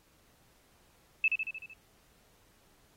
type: tone with echo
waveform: sine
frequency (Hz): 2618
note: E7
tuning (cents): -13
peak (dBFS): -22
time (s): 1.24-1.28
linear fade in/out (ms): 2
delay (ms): 76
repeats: 6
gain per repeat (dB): -4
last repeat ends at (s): 1.736
effects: pink hiss -66 dBFS RMS until 2.96 s + AAC 48 kbps